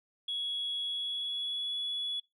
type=tone with pitch glide; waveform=sine; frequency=3349 to 3394 Hz; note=G#7 to G#7; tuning=+14 to +37 cents; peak=-31 dBFS; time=0.28-2.2 s; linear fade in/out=5 ms; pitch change=+23 cents; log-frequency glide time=0.81-1.75 s; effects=noise-tail reverb RT60 0.2 s tail -23 dB re dry + tanh soft clip ceiling -28 dBFS